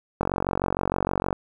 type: click train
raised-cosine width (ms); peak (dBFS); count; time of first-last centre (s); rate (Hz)
1; -9; 53; 0.21-1.328; 46.5
effects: 8-bit